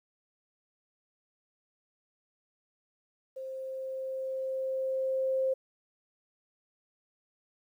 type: tone with level ramp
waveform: sine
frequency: 527 Hz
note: C5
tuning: 12 cents sharp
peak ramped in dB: -37 to -25 dBFS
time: 3.36-5.54 s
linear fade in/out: 10 ms
effects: 11-bit